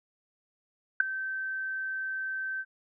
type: tone with ADSR envelope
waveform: sine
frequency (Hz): 1548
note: G6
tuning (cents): -22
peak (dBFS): -14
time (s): 1-2.65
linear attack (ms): 5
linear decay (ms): 6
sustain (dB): -17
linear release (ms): 50
effects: none